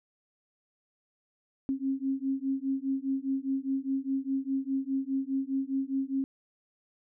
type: beating tone pair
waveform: sine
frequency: 267 / 271.9 Hz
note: C4 / C#4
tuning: +35 / -33 cents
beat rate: 4.9 Hz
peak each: -31 dBFS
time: 1.69-6.24 s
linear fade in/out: 0 ms
effects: none